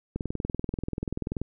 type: click train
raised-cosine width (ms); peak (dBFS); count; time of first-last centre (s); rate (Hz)
3; -17; 27; 0.16-1.416; 20.7
effects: none